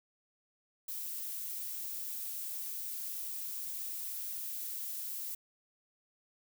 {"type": "noise", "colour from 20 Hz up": "violet", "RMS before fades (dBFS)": -40, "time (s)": [0.88, 5.35], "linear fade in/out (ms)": 5, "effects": []}